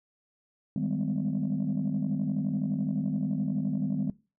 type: chord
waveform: sine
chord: Ab major seventh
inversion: second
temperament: equal with one note detuned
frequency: 155.56 / 196 / 207.7 / 255.1 Hz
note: Eb3 / G3 / Ab3 / C4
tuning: 0 / 0 / 0 / -44 cents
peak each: -31 dBFS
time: 0.76-4.1 s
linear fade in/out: 2 ms
effects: noise-tail reverb RT60 0.3 s tail -21 dB re dry + tanh soft clip ceiling -21 dBFS